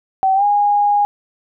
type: tone with pitch glide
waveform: sine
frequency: 766 to 821 Hz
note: G5 to G#5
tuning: -40 to -20 cents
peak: -11 dBFS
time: 0.23-1.05 s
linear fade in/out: 0 ms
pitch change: +120 cents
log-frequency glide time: 0.35-0.44 s
effects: none